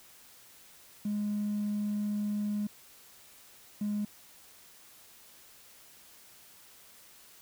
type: tone bursts at uneven times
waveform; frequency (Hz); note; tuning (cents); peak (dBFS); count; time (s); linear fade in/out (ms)
triangle; 207.7; G#3; 0; -26; 2; 1.05-2.67 / 3.81-4.05; 5
effects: tanh soft clip ceiling -26 dBFS + white hiss -56 dBFS RMS until 7.41 s